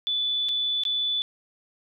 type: tone with dropouts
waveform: sine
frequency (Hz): 3477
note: A7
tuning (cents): -21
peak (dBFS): -23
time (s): 0.07-1.22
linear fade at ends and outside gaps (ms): 0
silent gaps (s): 0.487-0.491 / 0.836-0.852
effects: none